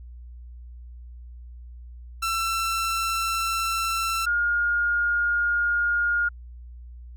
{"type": "tone pair in turn", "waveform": ["sawtooth", "sine"], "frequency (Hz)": [1342, 1421.8], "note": ["E6", "F6"], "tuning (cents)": [31, 31], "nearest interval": "minor second", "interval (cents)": 100, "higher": "second", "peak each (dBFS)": -20, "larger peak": "neither", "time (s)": [[2.22, 4.26], [4.26, 6.29]], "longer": "first", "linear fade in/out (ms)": 10, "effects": ["added 60 Hz sine -39 dBFS peak until 7.16 s"]}